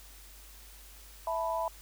sine chord, E suspended fourth, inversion none, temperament equal, 659.3 / 880 / 987.8 Hz, E5 / A5 / B5, 0 / 0 / 0 cents, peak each -33 / -37 / -33 dBFS, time 1.27-1.68 s, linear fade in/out 2 ms, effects added 50 Hz sine -52 dBFS peak until 1.81 s + white hiss -54 dBFS RMS until 1.81 s

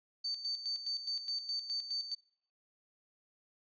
sine tone with tremolo, 4561 Hz, C#8, 49 cents sharp, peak -33 dBFS, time 0.24-2.15 s, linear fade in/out 10 ms, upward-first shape square, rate 4.8 Hz, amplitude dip 65%, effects noise-tail reverb RT60 0.6 s tail -23 dB re dry + resampled to 11025 Hz

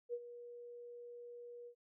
sine tone with ADSR envelope, 480 Hz, B4, 49 cents flat, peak -36 dBFS, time 0.09-1.75 s, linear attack 44 ms, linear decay 53 ms, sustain -13 dB, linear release 80 ms, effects none

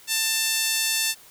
5% pulse tone with high-pass filter, 890 Hz, A5, 20 cents sharp, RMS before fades -24 dBFS, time 0.07-1.15 s, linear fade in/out 50 ms, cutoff 2100 Hz, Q 0.99, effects white hiss -50 dBFS RMS until 1.3 s

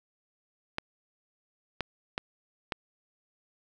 clicks, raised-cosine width 0.3 ms, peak -14 dBFS, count 4, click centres 0.784 / 1.807 / 2.179 / 2.722 s, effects none

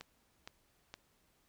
click train, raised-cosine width 0.2 ms, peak -28 dBFS, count 3, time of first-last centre 0.01-0.94 s, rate 2.15 Hz, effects pink hiss -73 dBFS RMS until 1.48 s

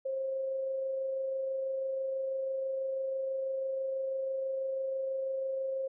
sine tone with amplitude modulation, 533 Hz, C5, 32 cents sharp, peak -30 dBFS, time 0.05-5.88 s, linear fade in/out 10 ms, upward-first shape sine, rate 26.1 Hz, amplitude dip 25%, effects none

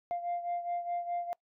sine beating tone pair, 697 / 701.8 Hz, F5 / F5, -4 / +8 cents, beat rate 4.8 Hz, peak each -32 / -37 dBFS, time 0.11-1.33 s, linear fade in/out 0 ms, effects noise-tail reverb RT60 0.1 s tail -25 dB re dry + tanh soft clip ceiling -28 dBFS

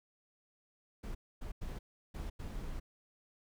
brown noise bursts at uneven times, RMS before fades -41 dBFS, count 5, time 1.03-1.15 / 1.41-1.52 / 1.61-1.79 / 2.14-2.3 / 2.39-2.8 s, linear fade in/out 10 ms, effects none

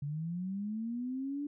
sine linear sweep, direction up, 139.8 to 293.7 Hz, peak -34 dBFS, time 0.02-1.47 s, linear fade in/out 5 ms, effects none

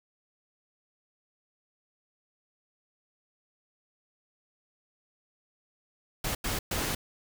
pink noise bursts at uneven times, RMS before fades -31 dBFS, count 3, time 6.24-6.35 / 6.44-6.59 / 6.71-6.95 s, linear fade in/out 5 ms, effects none

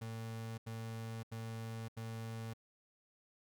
35% pulse tone bursts, 113 Hz, A2, 47 cents sharp, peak -40 dBFS, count 4, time 0.01-2.536 s, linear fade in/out 10 ms, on 570 ms, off 82 ms, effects none

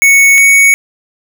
square tone pair in turn, 2217 / 2228 Hz, C#7 / C#7, 0 / +8 cents, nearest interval unison, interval 8 cents, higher second, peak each -4 dBFS, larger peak neither, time 0.02-0.38 / 0.38-0.74 s, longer neither, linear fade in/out 0 ms, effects none

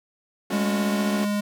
sawtooth chord, F# minor, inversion first, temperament equal with one note detuned, 220 / 277.2 / 362.6 Hz, A3 / C#4 / F#4, 0 / 0 / -35 cents, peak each -28 dBFS, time 0.5-1.25 s, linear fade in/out 5 ms
square tone with pitch glide, 204 to 206 Hz, G#3 to G#3, -31 to -14 cents, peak -23 dBFS, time 0.52-1.41 s, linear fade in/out 10 ms, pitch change +17 cents, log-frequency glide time 0.71-1.2 s
effects none

